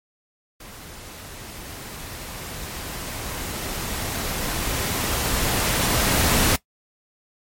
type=noise with level ramp; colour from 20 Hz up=pink; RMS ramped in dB=-41 to -18 dBFS; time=0.6-6.56 s; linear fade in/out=5 ms; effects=noise-tail reverb RT60 0.1 s tail -18 dB re dry + MP3 64 kbps